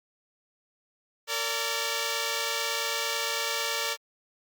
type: tone pair together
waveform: 5% pulse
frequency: 456.6 / 578 Hz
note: A#4 / D5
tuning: -36 / -28 cents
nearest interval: major third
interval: 408 cents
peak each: -19 dBFS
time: 1.27-3.97 s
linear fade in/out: 50 ms
effects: Opus 48 kbps